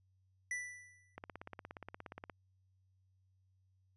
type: tone with exponential decay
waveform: square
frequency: 1975.5 Hz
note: B6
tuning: in tune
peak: -36 dBFS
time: 0.51-1.16 s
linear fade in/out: 2 ms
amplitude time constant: 140 ms
type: click train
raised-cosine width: 0.5 ms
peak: -31 dBFS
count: 20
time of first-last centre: 1.18-2.298 s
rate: 17 Hz
effects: added 94 Hz sine -70 dBFS peak until 3.96 s + resampled to 24000 Hz